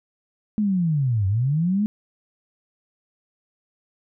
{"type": "linear two-way sweep", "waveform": "sine", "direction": "down then up", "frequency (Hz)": [217, 92.5, 217], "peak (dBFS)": -18, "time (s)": [0.58, 1.86], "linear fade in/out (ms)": 0, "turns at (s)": 1.27, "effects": []}